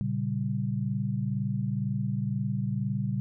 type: chord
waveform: sine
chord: G diminished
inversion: first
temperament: equal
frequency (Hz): 116.54 / 138.59 / 196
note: Bb2 / Db3 / G3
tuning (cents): 0 / 0 / 0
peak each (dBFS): -31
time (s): 0.01-3.2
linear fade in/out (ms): 0
effects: none